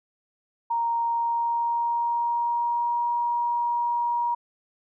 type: tone with pitch glide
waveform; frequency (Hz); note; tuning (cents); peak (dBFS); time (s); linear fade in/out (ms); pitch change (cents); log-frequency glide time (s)
sine; 932.3 to 951.3; A#5 to A#5; 0 to +35; -22; 0.7-4.35; 10; +35; 1.04-3.11
effects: none